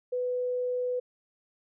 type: tone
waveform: sine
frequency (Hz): 497.3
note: B4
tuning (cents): +12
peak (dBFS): -27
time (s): 0.12-1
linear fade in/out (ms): 10
effects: none